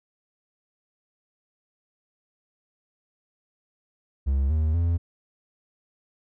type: tone with pitch steps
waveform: triangle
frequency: 68.2 / 78.1 / 84.8 Hz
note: C#2 / D#2 / E2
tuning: -28 / +7 / +50 cents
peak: -18 dBFS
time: 4.26-4.98 s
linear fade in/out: 20 ms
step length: 240 ms
effects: none